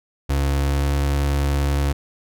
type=tone with pitch glide; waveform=35% pulse; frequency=69.6 to 70.57 Hz; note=C#2 to C#2; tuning=+8 to +32 cents; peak=-16 dBFS; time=0.29-1.93 s; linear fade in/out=10 ms; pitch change=+24 cents; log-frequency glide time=0.46-0.97 s; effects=none